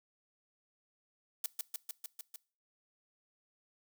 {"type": "noise with echo", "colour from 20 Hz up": "blue", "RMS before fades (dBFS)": -34, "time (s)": [1.44, 1.46], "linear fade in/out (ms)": 2, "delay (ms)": 150, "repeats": 6, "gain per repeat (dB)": -2, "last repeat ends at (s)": 2.36, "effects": ["noise-tail reverb RT60 0.4 s tail -22 dB re dry"]}